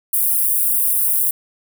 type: high-pass noise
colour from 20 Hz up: white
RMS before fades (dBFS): -17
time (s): 0.13-1.31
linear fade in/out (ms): 5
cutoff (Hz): 9400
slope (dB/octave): 48
effects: none